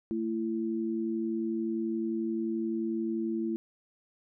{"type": "tone pair together", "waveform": "sine", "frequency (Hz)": [223.5, 334.9], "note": ["A3", "E4"], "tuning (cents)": [27, 27], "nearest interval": "perfect fifth", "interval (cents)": 700, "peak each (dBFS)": [-32, -31], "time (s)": [0.11, 3.56], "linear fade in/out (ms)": 0, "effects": []}